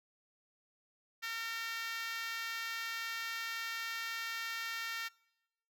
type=tone with high-pass filter; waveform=5% pulse; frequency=456.4 Hz; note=A#4; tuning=37 cents flat; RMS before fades=-40 dBFS; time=1.22-5.09 s; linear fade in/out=20 ms; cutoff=1600 Hz; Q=3.4; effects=noise-tail reverb RT60 0.9 s tail -24 dB re dry